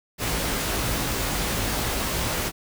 pink noise with comb filter, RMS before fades -26 dBFS, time 0.18-2.52 s, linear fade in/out 50 ms, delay 18 ms, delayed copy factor +0.5, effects none

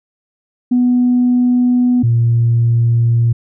sine tone pair in turn, 246.9 / 117.09 Hz, B3 / A#2, 0 / +8 cents, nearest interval octave + minor second, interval 1292 cents, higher first, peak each -8 dBFS, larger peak neither, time 0.71-2.03 / 2.03-3.33 s, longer first, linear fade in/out 10 ms, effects tanh soft clip ceiling -5 dBFS

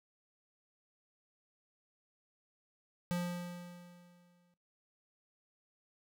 square tone with exponential decay, 175.8 Hz, F3, 12 cents sharp, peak -32 dBFS, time 3.11-4.54 s, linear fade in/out 0 ms, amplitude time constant 310 ms, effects noise-tail reverb RT60 0.4 s tail -22 dB re dry

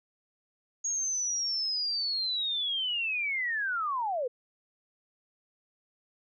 sine linear sweep, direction down, 6645 to 466.2 Hz, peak -28 dBFS, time 0.84-4.28 s, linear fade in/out 10 ms, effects none

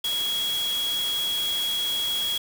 sine tone in noise, 3322 Hz, G#7, in tune, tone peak -24 dBFS, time 0.04-2.38 s, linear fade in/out 5 ms, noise white, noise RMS -34 dBFS, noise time 0.04-2.38 s, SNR +7 dB, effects none

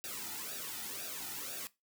white noise with flanger, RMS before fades -42 dBFS, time 0.04-1.67 s, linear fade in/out 0 ms, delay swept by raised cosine 0.94 to 1.86 ms, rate 2 Hz, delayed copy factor -0.8, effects noise-tail reverb RT60 0.2 s tail -18 dB re dry

